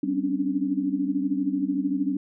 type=tone cluster; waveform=sine; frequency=193.9 / 261 / 279.6 / 292.7 Hz; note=G3 / C4 / C#4 / D4; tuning=-19 / -4 / +15 / -6 cents; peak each=-31 / -30 / -26 / -28 dBFS; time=0.03-2.17 s; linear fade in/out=5 ms; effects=none